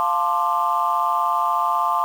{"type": "chord", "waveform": "sine", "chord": "D minor seventh", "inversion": "first", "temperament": "equal with one note detuned", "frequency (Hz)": [698.5, 880, 1046.5, 1182.8], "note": ["F5", "A5", "C6", "D6"], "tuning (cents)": [0, 0, 0, 12], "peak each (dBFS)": [-25, -23, -21, -22], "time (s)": [0, 2.04], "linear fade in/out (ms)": 0, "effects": ["tanh soft clip ceiling -9 dBFS", "7-bit"]}